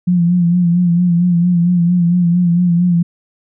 sine tone with vibrato, 174.61 Hz, F3, in tune, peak -9 dBFS, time 0.07-3.03 s, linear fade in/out 10 ms, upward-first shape sine, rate 4.4 Hz, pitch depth 50 cents each way, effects none

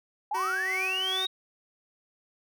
sine linear sweep, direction up, 784 to 3804 Hz, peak -27 dBFS, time 0.31-1.27 s, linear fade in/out 5 ms
10% pulse tone with tremolo, 376.8 Hz, F#4, 32 cents sharp, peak -24 dBFS, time 0.34-1.26 s, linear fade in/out 10 ms, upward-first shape sine, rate 2.7 Hz, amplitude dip 30%
effects none

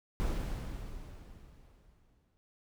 brown noise with exponential decay, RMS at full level -31 dBFS, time 0.2-2.37 s, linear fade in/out 0 ms, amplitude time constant 470 ms, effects none

